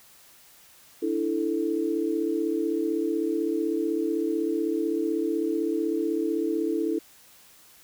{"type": "chord", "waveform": "sine", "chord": "D suspended second", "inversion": "none", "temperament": "equal", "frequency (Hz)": [293.7, 329.6, 440], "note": ["D4", "E4", "A4"], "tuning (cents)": [0, 0, 0], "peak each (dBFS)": [-30, -26, -29], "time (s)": [1.02, 6.99], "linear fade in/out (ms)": 10, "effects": ["white hiss -54 dBFS RMS until 7.83 s"]}